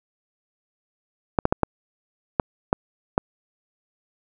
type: clicks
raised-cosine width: 1 ms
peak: -3 dBFS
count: 7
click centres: 1.388 / 1.454 / 1.525 / 1.633 / 2.398 / 2.729 / 3.179 s
effects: none